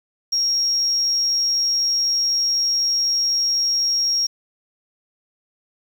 sine tone, 5588 Hz, F8, in tune, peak -16 dBFS, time 0.32-4.27 s, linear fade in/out 10 ms, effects tanh soft clip ceiling -12 dBFS + 7-bit

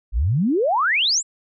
sine exponential sweep, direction up, 46.98 to 7980 Hz, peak -16 dBFS, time 0.12-1.23 s, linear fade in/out 50 ms, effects none

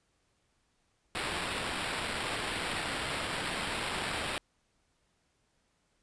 blue noise with sample-and-hold, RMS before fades -35 dBFS, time 1.15-4.38 s, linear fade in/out 0 ms, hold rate 6300 Hz, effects pink hiss -74 dBFS RMS until 6.02 s + resampled to 22050 Hz

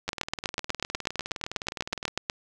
two click trains, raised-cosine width 0.2 ms, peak -9 / -16 dBFS, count 19 / 40, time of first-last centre 0.09-2.299 / 0.08-2.08 s, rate 8.15 / 19.5 Hz, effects none

